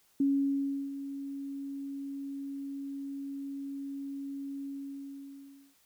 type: tone with ADSR envelope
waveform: sine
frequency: 277.2 Hz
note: C#4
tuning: in tune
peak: -23 dBFS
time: 0.2-5.75 s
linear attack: 4 ms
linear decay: 700 ms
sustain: -13 dB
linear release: 1100 ms
effects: white hiss -67 dBFS RMS until 5.85 s